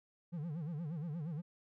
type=tone with vibrato; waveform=triangle; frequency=159.2 Hz; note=D#3; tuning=40 cents sharp; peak=-36 dBFS; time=0.32-1.42 s; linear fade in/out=20 ms; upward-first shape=sine; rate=8.5 Hz; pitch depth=180 cents each way; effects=none